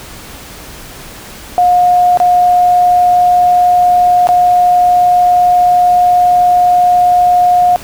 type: tone with dropouts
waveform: sine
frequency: 716 Hz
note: F5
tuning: 43 cents sharp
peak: -5 dBFS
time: 1.58-7.76 s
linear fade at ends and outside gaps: 0 ms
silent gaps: 2.173-2.201 / 4.271-4.289 s
effects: pink hiss -31 dBFS RMS until 7.83 s